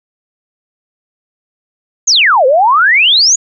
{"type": "exponential two-way sweep", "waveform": "sine", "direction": "down then up", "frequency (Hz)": [6980, 493.9, 6980], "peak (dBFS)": -5, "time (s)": [2.07, 3.36], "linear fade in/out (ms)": 10, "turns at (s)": 2.46, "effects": []}